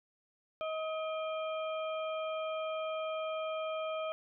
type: harmonic tone with a mistuned harmonic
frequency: 633 Hz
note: D#5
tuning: 30 cents sharp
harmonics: 1 / 2 / 4 / 5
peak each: -35 / -41 / -47 / -49 dBFS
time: 0.61-4.12 s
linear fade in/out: 0 ms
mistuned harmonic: 4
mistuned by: -84 cents
effects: none